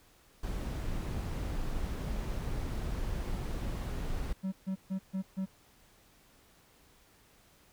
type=noise; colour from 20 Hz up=brown; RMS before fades=-35 dBFS; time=0.43-4.33 s; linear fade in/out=5 ms
type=tone bursts; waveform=triangle; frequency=190.4 Hz; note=F#3; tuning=50 cents sharp; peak=-29 dBFS; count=5; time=4.43-5.46 s; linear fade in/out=20 ms; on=94 ms; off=140 ms
effects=pink hiss -63 dBFS RMS until 7.72 s